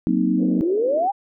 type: chord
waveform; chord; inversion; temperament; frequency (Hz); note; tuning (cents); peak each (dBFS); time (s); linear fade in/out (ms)
sine; C half-diminished seventh; second; equal; 185 / 233.1 / 261.6 / 311.1; Gb3 / Bb3 / C4 / Eb4; 0 / 0 / 0 / 0; -22; 0.07-0.61; 0
type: band-pass noise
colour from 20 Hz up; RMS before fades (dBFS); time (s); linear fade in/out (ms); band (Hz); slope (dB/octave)
pink; -32; 0.37-1.09; 50; 280 to 530; 48
type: exponential sweep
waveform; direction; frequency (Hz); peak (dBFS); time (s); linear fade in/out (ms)
sine; up; 311.1 to 827; -17; 0.61-1.12; 20
effects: none